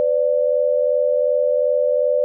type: tone pair together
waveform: sine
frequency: 504.6 / 587.3 Hz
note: B4 / D5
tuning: +37 / 0 cents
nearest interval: minor third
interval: 263 cents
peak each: -18 / -17 dBFS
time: 0-2.24 s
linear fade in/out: 0 ms
effects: none